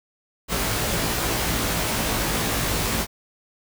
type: noise with comb filter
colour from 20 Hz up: pink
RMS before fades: -24 dBFS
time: 0.48-3.07 s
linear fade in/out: 50 ms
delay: 18 ms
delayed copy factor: +0.9
effects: none